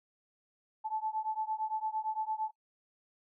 sine beating tone pair, 867 / 875.8 Hz, A5 / A5, -26 / -8 cents, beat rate 8.8 Hz, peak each -35 / -36 dBFS, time 0.84-2.51 s, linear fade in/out 20 ms, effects noise-tail reverb RT60 0.1 s tail -22 dB re dry

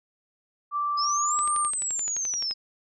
sine tone with pitch glide, 1170 to 1196 Hz, D6 to D6, -7 to +31 cents, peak -24 dBFS, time 0.71-1.71 s, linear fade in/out 50 ms, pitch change +38 cents, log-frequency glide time 1.17-1.32 s
sine linear two-way sweep, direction up then down, 4974 to 8960 to 5030 Hz, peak -26 dBFS, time 0.97-2.54 s, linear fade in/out 20 ms, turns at 1.56 s
click train, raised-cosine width 0.2 ms, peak -21 dBFS, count 14, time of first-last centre 1.39-2.511 s, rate 11.6 Hz
effects none

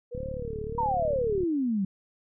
sine tone with vibrato, 475.8 Hz, A#4, 35 cents sharp, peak -34 dBFS, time 0.11-1.16 s, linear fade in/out 20 ms, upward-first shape sine, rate 1.5 Hz, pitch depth 180 cents each way
click train, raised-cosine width 5 ms, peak -25 dBFS, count 48, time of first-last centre 0.15-1.434 s, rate 36.6 Hz
sine exponential sweep, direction down, 965 to 185 Hz, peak -24 dBFS, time 0.78-1.85 s, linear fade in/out 5 ms
effects none

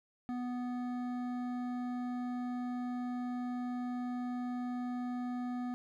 triangle tone with hard clipping, 246.9 Hz, B3, in tune, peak -37 dBFS, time 0.29-5.74 s, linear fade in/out 0 ms, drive 15 dB, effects none

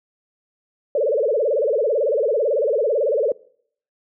sine tone with vibrato, 505 Hz, B4, 39 cents sharp, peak -16 dBFS, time 0.95-3.32 s, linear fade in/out 2 ms, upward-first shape sine, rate 18 Hz, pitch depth 290 cents each way, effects noise-tail reverb RT60 0.6 s tail -22 dB re dry

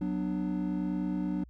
triangle chord, B minor, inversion second, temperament just, 185.21 / 246.9 / 296.3 Hz, F#3 / B3 / D4, +2 / 0 / +15 cents, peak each -30 / -35 / -31 dBFS, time 0.01-1.44 s, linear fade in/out 5 ms, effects added 60 Hz sine -50 dBFS peak until 1.49 s

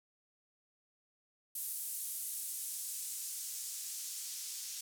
blue noise with band-pass filter sweep, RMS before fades -42 dBFS, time 1.55-4.81 s, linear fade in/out 5 ms, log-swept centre 11000 to 5600 Hz, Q 1.1, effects none

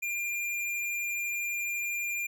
square tone, 2398 Hz, D7, 36 cents sharp, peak -31 dBFS, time 0.02-2.27 s, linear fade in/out 10 ms, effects none

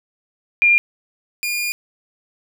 sine / sawtooth tone pair in turn, 2402 / 2422 Hz, D7 / D#7, +38 / -47 cents, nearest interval unison, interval 15 cents, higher second, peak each -10 / -17 dBFS, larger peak first, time 0.62-0.78 / 1.43-1.72 s, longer second, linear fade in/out 0 ms, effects none

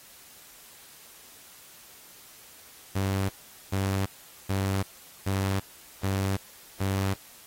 sawtooth tone bursts, 97 Hz, G2, 18 cents flat, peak -21 dBFS, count 6, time 2.95-7.14 s, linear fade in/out 10 ms, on 340 ms, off 430 ms, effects white hiss -51 dBFS RMS until 7.46 s + AAC 48 kbps

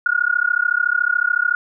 sine tone with amplitude modulation, 1438 Hz, F#6, 50 cents flat, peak -11 dBFS, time 0.06-1.55 s, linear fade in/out 2 ms, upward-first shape sine, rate 33.8 Hz, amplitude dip 100%, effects none

